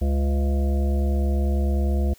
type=harmonic tone with a mistuned harmonic; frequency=69.3 Hz; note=C#2; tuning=in tune; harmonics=1 / 3 / 5 / 7 / 9 / 10; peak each=-19 / -29 / -33 / -36 / -38 / -39 dBFS; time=0.01-2.14 s; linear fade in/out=10 ms; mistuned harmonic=7; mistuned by=+64 cents; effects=white hiss -54 dBFS RMS until 2.18 s